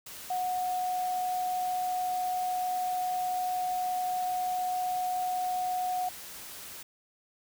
sine tone in noise, 732 Hz, F#5, 19 cents flat, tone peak -28 dBFS, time 0.3-6.09 s, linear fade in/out 5 ms, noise white, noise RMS -44 dBFS, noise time 0.06-6.83 s, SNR +13 dB, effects none

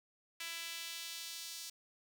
sawtooth tone with high-pass filter sweep, 332.6 Hz, E4, 16 cents sharp, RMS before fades -45 dBFS, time 0.4-1.7 s, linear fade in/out 5 ms, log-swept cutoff 2400 to 4800 Hz, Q 1.3, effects none

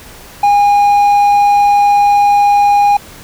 triangle tone, 816 Hz, G#5, 31 cents flat, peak -4 dBFS, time 0.43-2.97 s, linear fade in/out 5 ms, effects pink hiss -35 dBFS RMS until 3.23 s

